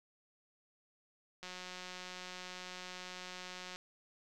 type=click train; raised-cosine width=0.2 ms; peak=-29 dBFS; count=425; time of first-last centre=1.43-3.76 s; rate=182 Hz; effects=none